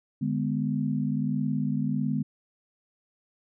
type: chord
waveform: sine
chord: G# diminished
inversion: second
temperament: just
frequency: 149.51 / 207.7 / 249.2 Hz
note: D3 / G#3 / B3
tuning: +31 / 0 / +16 cents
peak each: -29 dBFS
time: 0.21-2.23 s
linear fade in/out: 10 ms
effects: none